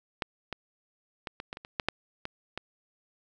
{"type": "clicks", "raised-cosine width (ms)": 0.3, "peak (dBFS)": [-13, -18, -19, -21, -20, -25, -27, -12, -9, -19, -18], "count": 11, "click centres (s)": [0.222, 0.527, 1.272, 1.401, 1.529, 1.571, 1.649, 1.798, 1.886, 2.254, 2.576], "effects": []}